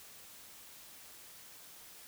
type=silence; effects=white hiss -54 dBFS RMS until 2.07 s